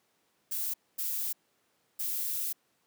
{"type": "noise bursts at uneven times", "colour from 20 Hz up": "violet", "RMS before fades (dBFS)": -33, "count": 3, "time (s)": [[0.51, 0.74], [0.98, 1.33], [1.99, 2.53]], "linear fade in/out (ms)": 10, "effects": ["pink hiss -72 dBFS RMS until 2.86 s", "high-pass 200 Hz 12 dB/octave"]}